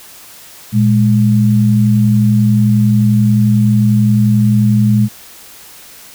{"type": "tone pair together", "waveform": "sine", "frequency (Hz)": [116.8, 208.1], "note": ["A#2", "G#3"], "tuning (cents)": [4, 4], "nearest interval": "minor seventh", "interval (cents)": 1000, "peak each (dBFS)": -10, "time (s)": [0.72, 5.09], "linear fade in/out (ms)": 50, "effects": ["white hiss -37 dBFS RMS until 6.14 s"]}